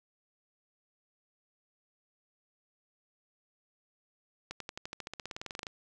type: accelerating click train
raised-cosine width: 0.2 ms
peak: -22 dBFS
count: 20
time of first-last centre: 4.51-5.668 s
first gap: 93 ms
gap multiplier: 0.95
effects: none